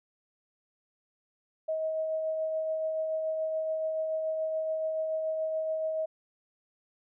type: tone with tremolo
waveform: sine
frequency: 634 Hz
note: D#5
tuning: 32 cents sharp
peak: -27 dBFS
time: 1.68-6.06 s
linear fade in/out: 10 ms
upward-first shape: triangle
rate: 7 Hz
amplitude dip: 30%
effects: none